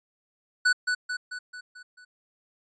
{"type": "tone with echo", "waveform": "square", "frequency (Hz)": 1485, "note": "F#6", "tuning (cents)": 6, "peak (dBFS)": -19, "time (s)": [0.65, 0.73], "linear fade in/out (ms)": 10, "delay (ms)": 220, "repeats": 6, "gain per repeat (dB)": -5, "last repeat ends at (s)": 2.05, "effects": ["resampled to 16000 Hz"]}